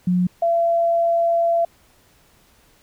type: tone pair in turn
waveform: sine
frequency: 180 / 677 Hz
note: F#3 / E5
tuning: -47 / +46 cents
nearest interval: octave + major seventh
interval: 2293 cents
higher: second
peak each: -15 dBFS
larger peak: neither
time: 0.07-0.27 / 0.42-1.65 s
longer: second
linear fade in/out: 5 ms
effects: pink hiss -56 dBFS RMS until 2.82 s